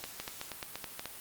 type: two click trains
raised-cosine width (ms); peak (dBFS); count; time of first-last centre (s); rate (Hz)
0.2; -20 / -20; 5 / 5; 0.2-1.057 / 0.04-0.995; 4.67 / 4.19
effects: white hiss -47 dBFS RMS until 1.2 s + Opus 48 kbps